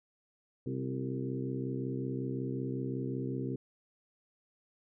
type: harmonic tone with a mistuned harmonic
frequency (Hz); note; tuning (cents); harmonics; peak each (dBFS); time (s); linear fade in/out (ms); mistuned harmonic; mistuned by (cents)
65.41; C2; 0; 2 / 3 / 4 / 5 / 6 / 7; -37 / -43 / -38 / -42 / -42 / -45; 0.66-3.56; 5; 5; +48
effects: none